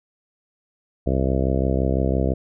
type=harmonic tone; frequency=65.9 Hz; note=C2; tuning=13 cents sharp; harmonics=1 / 2 / 3 / 4 / 5 / 6 / 7 / 8 / 9 / 10; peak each=-22 / -25 / -27 / -28 / -29 / -30 / -30 / -31 / -32 / -32 dBFS; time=1.06-2.34 s; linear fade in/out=10 ms; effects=none

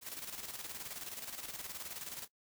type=noise with tremolo; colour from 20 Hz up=white; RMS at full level=-43 dBFS; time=0.01-2.28 s; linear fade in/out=50 ms; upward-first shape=square; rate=19 Hz; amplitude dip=55%; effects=noise-tail reverb RT60 0.1 s tail -21 dB re dry

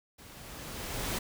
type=noise with level ramp; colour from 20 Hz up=pink; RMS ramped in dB=-52 to -32 dBFS; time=0.18-1.19 s; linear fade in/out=10 ms; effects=none

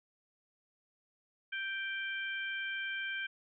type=harmonic tone; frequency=784 Hz; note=G5; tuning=in tune; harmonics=2 / 3 / 4; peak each=-37 / -41 / -44 dBFS; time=1.52-3.27 s; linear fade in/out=10 ms; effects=none

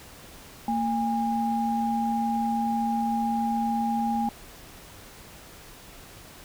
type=tone pair together; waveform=sine; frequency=228.9 / 815.7 Hz; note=A#3 / G#5; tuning=-31 / -31 cents; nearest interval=octave + minor seventh; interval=2200 cents; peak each=-26 dBFS; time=0.68-4.29 s; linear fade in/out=2 ms; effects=pink hiss -47 dBFS RMS until 6.44 s

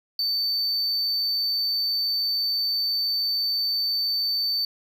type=tone; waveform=triangle; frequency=4553 Hz; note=C#8; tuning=45 cents sharp; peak=-21 dBFS; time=0.19-4.65 s; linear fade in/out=2 ms; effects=none

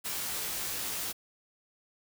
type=noise with comb filter; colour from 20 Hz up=white; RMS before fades=-35 dBFS; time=0.04-1.13 s; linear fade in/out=20 ms; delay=18 ms; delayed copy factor=+0.95; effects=none

